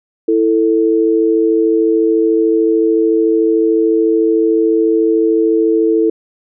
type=tone pair together; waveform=sine; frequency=329.6 / 443.3 Hz; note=E4 / A4; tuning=0 / +13 cents; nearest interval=perfect fourth; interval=513 cents; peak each=-12 dBFS; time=0.28-6.1 s; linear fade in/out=5 ms; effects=none